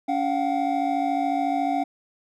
triangle tone cluster, 282.1 / 705 / 759 Hz, C#4 / F5 / F#5, +30 / +16 / +44 cents, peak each -24 dBFS, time 0.08-1.84 s, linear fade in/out 10 ms, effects none

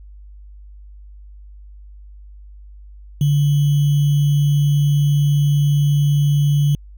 sine tone with sample-and-hold, 144.8 Hz, D3, 24 cents flat, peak -12 dBFS, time 3.21-6.75 s, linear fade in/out 2 ms, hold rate 3150 Hz, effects added 50 Hz sine -37 dBFS peak until 6.97 s

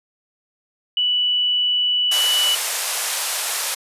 sine tone, 2960 Hz, F#7, in tune, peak -16 dBFS, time 0.97-2.55 s, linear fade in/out 2 ms
white band-pass noise, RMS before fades -24 dBFS, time 2.11-3.75 s, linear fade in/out 10 ms, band 540 to 12000 Hz, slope 24 dB/octave
effects resampled to 32000 Hz

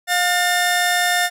sawtooth tone pair together, 710.8 / 1800 Hz, F5 / A6, +30 / +39 cents, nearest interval octave + major third, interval 1609 cents, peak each -15 dBFS, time 0.07-1.3 s, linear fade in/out 50 ms, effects none

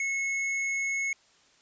triangle tone with tanh clipping, 2186 Hz, C#7, 25 cents flat, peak -29 dBFS, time 0-1.13 s, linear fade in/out 2 ms, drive 18 dB, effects white hiss -62 dBFS RMS until 1.61 s + resampled to 16000 Hz

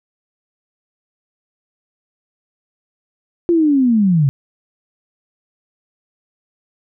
sine linear sweep, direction down, 350.2 to 130.81 Hz, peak -10 dBFS, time 3.49-4.29 s, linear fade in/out 0 ms, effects none

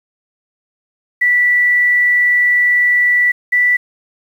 sine tone pair in turn, 1962 / 1969.2 Hz, B6 / B6, -12 / -6 cents, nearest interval unison, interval 6 cents, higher second, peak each -9 dBFS, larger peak neither, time 1.21-3.32 / 3.52-3.77 s, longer first, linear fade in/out 10 ms, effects 7-bit

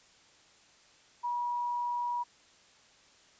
sine tone, 965 Hz, B5, 40 cents flat, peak -30 dBFS, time 1.23-2.24 s, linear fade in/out 20 ms, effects white hiss -61 dBFS RMS until 3.39 s + resampled to 16000 Hz

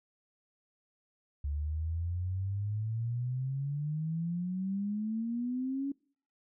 sine exponential sweep, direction up, 70.8 to 281.7 Hz, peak -31 dBFS, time 1.44-5.92 s, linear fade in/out 5 ms, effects noise-tail reverb RT60 0.5 s tail -25 dB re dry

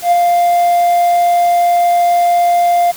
triangle tone with ADSR envelope, 698.5 Hz, F5, in tune, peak -3 dBFS, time 0.02-2.92 s, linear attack 98 ms, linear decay 16 ms, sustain -3 dB, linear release 17 ms, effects tanh soft clip ceiling 0 dBFS + white hiss -31 dBFS RMS until 2.96 s

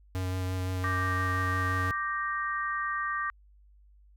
square tone with vibrato, 92.5 Hz, F#2, in tune, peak -30 dBFS, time 0.15-1.91 s, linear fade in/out 0 ms, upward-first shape sine, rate 5.8 Hz, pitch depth 13 cents each way
sine chord, G minor, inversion second, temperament equal, 1174.7 / 1568 / 1864.7 Hz, D6 / G6 / Bb6, 0 / 0 / 0 cents, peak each -31 / -36 / -34 dBFS, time 0.84-3.3 s, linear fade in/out 0 ms
effects added 50 Hz sine -55 dBFS peak until 4.16 s

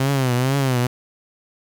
sawtooth tone with vibrato, 130.81 Hz, C3, in tune, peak -13 dBFS, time 0-0.87 s, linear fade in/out 5 ms, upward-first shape triangle, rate 2.2 Hz, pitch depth 140 cents each way, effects 7-bit

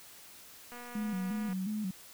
click train, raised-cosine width 0.5 ms, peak -33 dBFS, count 197, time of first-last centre 0.72-1.53 s, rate 242 Hz
sine tone with vibrato, 200 Hz, G3, 35 cents sharp, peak -32 dBFS, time 0.95-1.91 s, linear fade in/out 5 ms, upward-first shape square, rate 2.8 Hz, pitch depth 110 cents each way
effects white hiss -53 dBFS RMS until 2.13 s

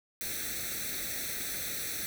white noise with comb filter, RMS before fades -36 dBFS, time 0.21-2.06 s, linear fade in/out 0 ms, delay 0.5 ms, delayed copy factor +0.85, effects none

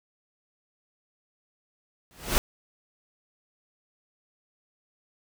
pink noise with exponential growth, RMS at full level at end -20 dBFS, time 2.11-2.38 s, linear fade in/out 0 ms, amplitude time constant 58 ms, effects none

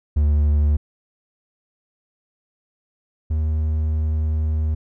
triangle tone pair in turn, 74 / 77.65 Hz, D2 / D#2, +14 / -3 cents, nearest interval minor second, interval 83 cents, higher second, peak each -12 / -16 dBFS, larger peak first, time 0.16-0.77 / 3.3-4.75 s, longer second, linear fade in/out 10 ms, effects none

